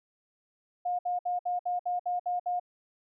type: tone bursts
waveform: sine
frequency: 714 Hz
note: F5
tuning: 38 cents sharp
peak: -27 dBFS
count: 9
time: 0.85-2.598 s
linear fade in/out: 10 ms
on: 140 ms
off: 61 ms
effects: none